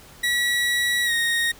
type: tone with pitch glide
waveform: 30% pulse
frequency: 1933 to 1863.9 Hz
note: B6 to A#6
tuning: -38 to -1 cents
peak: -17 dBFS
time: 0.23-1.52 s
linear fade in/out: 10 ms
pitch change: -63 cents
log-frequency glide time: 1.04-1.12 s
effects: pink hiss -47 dBFS RMS until 1.59 s